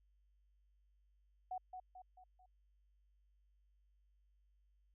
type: tone with echo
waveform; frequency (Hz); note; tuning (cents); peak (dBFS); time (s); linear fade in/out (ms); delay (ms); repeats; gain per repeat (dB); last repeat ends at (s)
sine; 740; F#5; 0; -40; 1.51-1.58; 5; 220; 4; -6; 2.46
effects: added 50 Hz sine -70 dBFS peak until 4.94 s